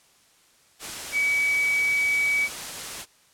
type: tone in noise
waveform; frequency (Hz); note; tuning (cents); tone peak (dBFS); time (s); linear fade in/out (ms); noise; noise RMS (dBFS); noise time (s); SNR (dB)
sine; 2276; C#7; +45; -20; 1.12-2.49; 50; white; -34; 0.79-3.06; +11
effects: white hiss -59 dBFS RMS until 3.33 s + low-pass 10000 Hz 12 dB/octave